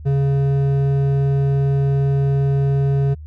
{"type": "tone with hard clipping", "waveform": "sine", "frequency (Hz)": 138.59, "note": "C#3", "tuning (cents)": 0, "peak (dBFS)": -16, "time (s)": [0.05, 3.15], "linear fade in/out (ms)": 20, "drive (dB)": 8, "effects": ["added 76 Hz sine -32 dBFS peak until 3.26 s"]}